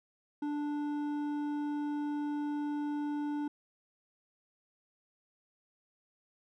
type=tone with hard clipping; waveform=sine; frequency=293.7 Hz; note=D4; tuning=in tune; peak=-34 dBFS; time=0.42-3.48 s; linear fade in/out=5 ms; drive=8 dB; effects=none